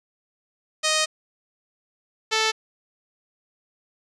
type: tone pair in turn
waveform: 5% pulse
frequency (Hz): 622.3 / 440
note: D#5 / A4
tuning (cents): 0 / 0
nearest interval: tritone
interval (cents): 600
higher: first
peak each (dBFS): -8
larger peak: neither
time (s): 0.83-1.06 / 2.31-2.52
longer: first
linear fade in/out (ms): 20
effects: resampled to 22050 Hz